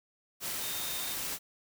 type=tone in noise; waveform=sine; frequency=3673 Hz; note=A#7; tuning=26 cents flat; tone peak=-42 dBFS; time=0.59-1.17 s; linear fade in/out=50 ms; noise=white; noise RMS=-36 dBFS; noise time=0.4-1.39 s; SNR=-9 dB; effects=none